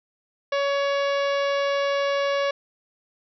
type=harmonic tone with a mistuned harmonic; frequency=561 Hz; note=C#5; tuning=21 cents sharp; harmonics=1 / 2 / 3 / 4 / 5 / 6 / 7 / 8 / 9 / 10; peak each=-22 / -29 / -32 / -35 / -36 / -39 / -41 / -45 / -46 / -45 dBFS; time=0.52-2.51 s; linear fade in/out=5 ms; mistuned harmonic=6; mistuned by=+21 cents; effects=none